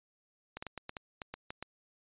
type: clicks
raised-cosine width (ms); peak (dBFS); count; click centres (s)
0.3; -24; 10; 0.57 / 0.625 / 0.667 / 0.777 / 0.894 / 0.968 / 1.218 / 1.34 / 1.505 / 1.626
effects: resampled to 8000 Hz